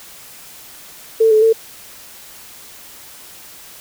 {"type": "tone with pitch steps", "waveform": "sine", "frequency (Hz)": [446.6, 432.6, 448.5], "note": ["A4", "A4", "A4"], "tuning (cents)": [26, -29, 33], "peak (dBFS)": -8, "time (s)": [1.2, 1.53], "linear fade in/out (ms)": 10, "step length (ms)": 110, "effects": ["white hiss -39 dBFS RMS until 3.8 s"]}